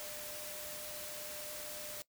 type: tone in noise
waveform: sine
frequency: 600 Hz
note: D5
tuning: 37 cents sharp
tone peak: -50 dBFS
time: 0-2.02 s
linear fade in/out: 0 ms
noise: white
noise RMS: -45 dBFS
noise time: 0-2.02 s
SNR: -8 dB
effects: noise-tail reverb RT60 0.1 s tail -20 dB re dry